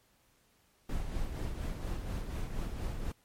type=noise with tremolo; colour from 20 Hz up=brown; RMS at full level=-34 dBFS; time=0.89-3.12 s; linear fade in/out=5 ms; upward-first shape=sine; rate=4.2 Hz; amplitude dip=45%; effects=pink hiss -69 dBFS RMS until 3.24 s + MP3 64 kbps